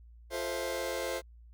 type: chord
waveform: sawtooth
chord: F major seventh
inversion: none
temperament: just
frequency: 349.2 / 436.5 / 523.8 / 654.8 Hz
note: F4 / A4 / C5 / E5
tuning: 0 / -14 / +2 / -12 cents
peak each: -36 / -36 / -31 / -36 dBFS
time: 0.3-1.22 s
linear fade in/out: 50 ms
effects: added 58 Hz sine -51 dBFS peak until 1.53 s + Opus 48 kbps